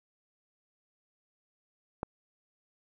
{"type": "click", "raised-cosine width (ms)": 1, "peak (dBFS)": -18, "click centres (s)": 2.031, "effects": []}